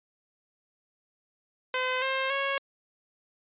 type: tone with pitch steps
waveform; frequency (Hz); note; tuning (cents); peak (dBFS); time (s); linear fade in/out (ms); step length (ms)
10% pulse; 511 / 530.6 / 550.8; C5 / C5 / C#5; -41 / +24 / -11; -18; 1.74-2.58; 2; 280
effects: resampled to 8000 Hz